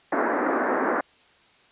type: band-pass noise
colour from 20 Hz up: pink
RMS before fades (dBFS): -24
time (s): 0.12-1.01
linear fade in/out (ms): 5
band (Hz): 240 to 1800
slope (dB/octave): 48
effects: white hiss -57 dBFS RMS until 1.71 s + resampled to 8000 Hz